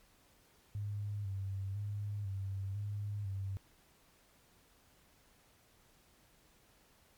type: tone with vibrato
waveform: sine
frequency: 100 Hz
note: G2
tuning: 35 cents sharp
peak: -36 dBFS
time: 0.75-3.57 s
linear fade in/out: 0 ms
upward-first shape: square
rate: 1 Hz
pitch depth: 48 cents each way
effects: pink hiss -67 dBFS RMS until 7.17 s + MP3 96 kbps